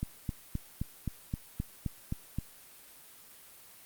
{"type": "click train", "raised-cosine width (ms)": 5, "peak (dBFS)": -20, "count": 10, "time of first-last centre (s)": [0.03, 2.386], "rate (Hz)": 3.82, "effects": ["white hiss -54 dBFS RMS until 3.85 s", "Opus 32 kbps"]}